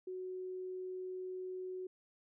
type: tone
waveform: sine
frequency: 370 Hz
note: F#4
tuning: in tune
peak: -40 dBFS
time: 0.07-1.87 s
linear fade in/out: 5 ms
effects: none